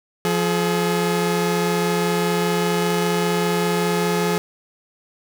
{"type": "tone pair together", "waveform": "sawtooth", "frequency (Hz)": [174.61, 424], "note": ["F3", "G#4"], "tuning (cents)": [0, 36], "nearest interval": "octave + minor third", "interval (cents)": 1536, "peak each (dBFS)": -17, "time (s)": [0.25, 4.38], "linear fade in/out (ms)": 0, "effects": []}